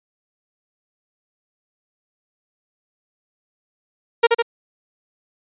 sawtooth tone with echo, 466.2 Hz, A#4, in tune, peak -5 dBFS, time 4.23-4.27 s, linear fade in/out 10 ms, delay 77 ms, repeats 2, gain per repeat -3 dB, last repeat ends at 4.424 s, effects resampled to 8000 Hz

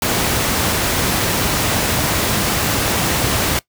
pink noise, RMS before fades -17 dBFS, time 0.02-3.59 s, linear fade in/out 2 ms, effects noise-tail reverb RT60 0.1 s tail -20 dB re dry + high-pass 60 Hz 12 dB/octave

